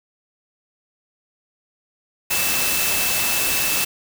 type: tone in noise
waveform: sine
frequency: 2637 Hz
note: E7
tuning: in tune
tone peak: -26 dBFS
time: 2.3-3.85 s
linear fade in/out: 10 ms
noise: white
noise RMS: -21 dBFS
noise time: 2.3-3.85 s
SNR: -8 dB
effects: none